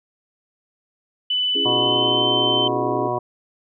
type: tone with pitch glide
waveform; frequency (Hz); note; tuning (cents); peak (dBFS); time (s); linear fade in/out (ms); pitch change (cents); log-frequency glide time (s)
sine; 2994 to 3084; F#7 to G7; +20 to -29; -18; 1.3-2.68; 5; +51; 1.58-2.27
type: chord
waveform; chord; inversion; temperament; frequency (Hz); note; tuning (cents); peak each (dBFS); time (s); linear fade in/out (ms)
sine; C# minor; none; equal with one note detuned; 277.2 / 335.6 / 415.3; C#4 / E4 / G#4; 0 / +31 / 0; -28 / -30 / -27; 1.55-3.08; 5
type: harmonic tone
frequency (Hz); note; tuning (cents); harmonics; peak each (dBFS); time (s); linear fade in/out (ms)
122.2; B2; -18; 1 / 2 / 3 / 4 / 5 / 6 / 8 / 9; -31 / -36 / -26 / -36 / -27 / -27 / -26 / -32; 1.65-3.19; 10
effects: none